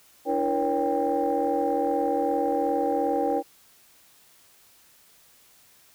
sine tone cluster, 289.5 / 332.1 / 479 / 556 / 793 Hz, D4 / E4 / A#4 / C#5 / G5, -25 / +13 / +47 / +5 / +20 cents, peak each -29 / -30 / -27 / -28 / -26 dBFS, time 0.25-3.43 s, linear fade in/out 50 ms, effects tanh soft clip ceiling -14 dBFS + white hiss -57 dBFS RMS until 5.94 s

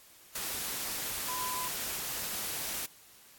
sine tone in noise, 1007 Hz, B5, 33 cents sharp, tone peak -35 dBFS, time 1.28-1.68 s, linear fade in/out 5 ms, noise white, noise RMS -36 dBFS, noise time 0.35-2.86 s, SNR -2 dB, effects white hiss -57 dBFS RMS until 3.38 s + AAC 64 kbps

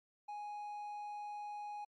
triangle tone, 830.6 Hz, G#5, in tune, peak -40 dBFS, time 0.28-1.85 s, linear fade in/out 10 ms, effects MP3 48 kbps

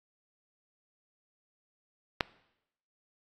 click, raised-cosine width 0.3 ms, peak -9 dBFS, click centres 2.208 s, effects noise-tail reverb RT60 0.8 s tail -21 dB re dry + AAC 32 kbps

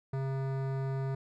sine tone with hard clipping, 134.6 Hz, C3, 49 cents sharp, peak -33 dBFS, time 0.13-1.15 s, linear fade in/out 5 ms, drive 17 dB, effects none

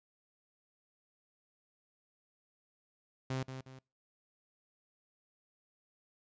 sawtooth tone with echo, 131.1 Hz, C3, 4 cents sharp, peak -30 dBFS, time 3.3-3.43 s, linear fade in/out 5 ms, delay 180 ms, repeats 2, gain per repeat -8 dB, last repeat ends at 3.79 s, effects noise-tail reverb RT60 0.3 s tail -26 dB re dry + resampled to 16000 Hz

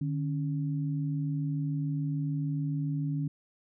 sine tone pair together, 150 / 276.9 Hz, D3 / C#4, +37 / -2 cents, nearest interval major seventh, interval 1061 cents, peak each -29 / -35 dBFS, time 0.01-3.28 s, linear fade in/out 5 ms, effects none

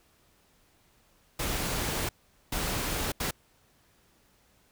pink noise bursts at uneven times, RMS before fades -31 dBFS, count 3, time 1.39-2.09 / 2.52-3.12 / 3.2-3.31 s, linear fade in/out 5 ms, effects pink hiss -65 dBFS RMS until 4.71 s

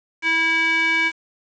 square tone with band-pass filter, 326.6 Hz, E4, 16 cents flat, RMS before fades -19 dBFS, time 0.22-1.12 s, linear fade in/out 50 ms, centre 2100 Hz, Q 8.6, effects resampled to 16000 Hz + 7-bit

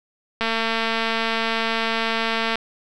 click train, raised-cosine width 0.3 ms, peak -7 dBFS, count 486, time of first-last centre 0.41-2.556 s, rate 226 Hz, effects none

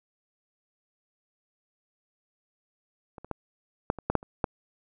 clicks, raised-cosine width 1 ms, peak -28 / -28 / -17 / -9 / -24 / -11 / -7 / -30 / -10 dBFS, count 9, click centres 3.182 / 3.246 / 3.313 / 3.901 / 3.987 / 4.1 / 4.153 / 4.229 / 4.442 s, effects none

